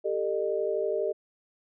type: tone cluster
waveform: sine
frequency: 394.9 / 447 / 610 Hz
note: G4 / A4 / D#5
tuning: +13 / +27 / -34 cents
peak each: -30 dBFS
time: 0.04-1.13 s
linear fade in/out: 20 ms
effects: none